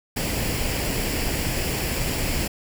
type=noise with comb filter; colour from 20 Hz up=pink; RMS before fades=-25 dBFS; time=0.16-2.48 s; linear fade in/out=10 ms; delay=0.4 ms; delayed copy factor=+0.5; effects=none